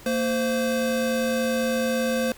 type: tone pair together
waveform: square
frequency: 229.4 / 518.6 Hz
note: A#3 / C5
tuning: -28 / -15 cents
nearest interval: octave + major second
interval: 1413 cents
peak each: -26 / -25 dBFS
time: 0.06-2.32 s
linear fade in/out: 2 ms
effects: pink hiss -47 dBFS RMS until 2.37 s